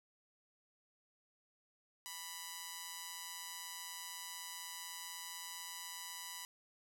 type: tone with amplitude modulation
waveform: 5% pulse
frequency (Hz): 987.8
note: B5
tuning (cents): 0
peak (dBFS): -30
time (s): 2.06-6.45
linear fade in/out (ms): 0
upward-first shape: sine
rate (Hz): 176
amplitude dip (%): 65
effects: none

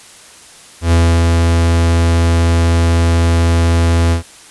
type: tone with ADSR envelope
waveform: 45% pulse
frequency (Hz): 84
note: E2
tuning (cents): +33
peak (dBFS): -7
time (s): 0.81-4.23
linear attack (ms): 110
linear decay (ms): 300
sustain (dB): -2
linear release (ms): 110
effects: white hiss -39 dBFS RMS until 4.5 s + resampled to 24000 Hz

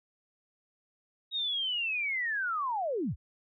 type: linear sweep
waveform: sine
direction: down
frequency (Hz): 3800 to 41.51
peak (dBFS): -29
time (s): 1.31-3.16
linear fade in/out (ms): 50
effects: none

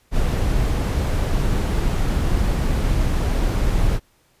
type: noise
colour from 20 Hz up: brown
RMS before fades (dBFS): -19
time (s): 0.11-4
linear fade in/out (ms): 50
effects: pink hiss -60 dBFS RMS until 4.4 s + resampled to 32000 Hz

